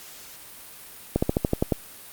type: slowing click train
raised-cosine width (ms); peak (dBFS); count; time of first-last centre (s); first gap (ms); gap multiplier
2; -7; 8; 1.16-1.723; 65; 1.07
effects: white hiss -44 dBFS RMS until 2.12 s + Opus 48 kbps